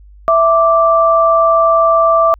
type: tone pair together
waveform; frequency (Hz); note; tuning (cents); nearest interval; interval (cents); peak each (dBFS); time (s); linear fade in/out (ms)
sine; 660 / 1172.3; E5 / D6; +2 / -3; minor seventh; 995; -10; 0.28-2.34; 0
effects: added 50 Hz sine -37 dBFS peak until 2.39 s